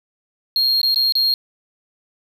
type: tone with dropouts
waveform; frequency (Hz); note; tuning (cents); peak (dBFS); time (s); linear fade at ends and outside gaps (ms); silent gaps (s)
triangle; 4242; C8; +23; -13; 0.56-1.34; 1; 0.815-0.831 / 0.945-0.959 / 1.123-1.153
effects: none